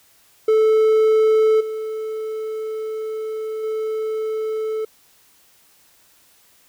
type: tone with level steps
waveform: triangle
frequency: 437.1 Hz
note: A4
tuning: 11 cents flat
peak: -10 / -22 / -19 dBFS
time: 0.48-4.85 s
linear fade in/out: 5 ms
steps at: 1.6 / 3.63 s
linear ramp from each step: 10 ms
effects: white hiss -55 dBFS RMS until 6.68 s